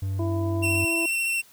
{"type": "tone", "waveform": "triangle", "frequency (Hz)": 96.5, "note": "G2", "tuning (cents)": -27, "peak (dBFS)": -23, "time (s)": [0.02, 0.85], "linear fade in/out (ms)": 5}
{"type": "harmonic tone", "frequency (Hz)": 333, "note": "E4", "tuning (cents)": 18, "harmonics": [1, 2, 3], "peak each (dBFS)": [-27, -34, -39], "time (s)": [0.19, 1.06], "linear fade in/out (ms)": 5}
{"type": "tone with vibrato", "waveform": "45% pulse", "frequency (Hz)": 2710, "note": "E7", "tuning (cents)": 47, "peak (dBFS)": -23, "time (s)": [0.62, 1.42], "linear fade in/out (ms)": 20, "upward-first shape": "sine", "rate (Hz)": 14, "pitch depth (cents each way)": 16}
{"effects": ["white hiss -54 dBFS RMS until 1.52 s"]}